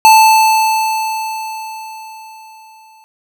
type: tone with exponential decay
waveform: square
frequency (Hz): 879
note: A5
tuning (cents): -2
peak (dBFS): -3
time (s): 0.05-3.04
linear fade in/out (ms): 0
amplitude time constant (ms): 650
effects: none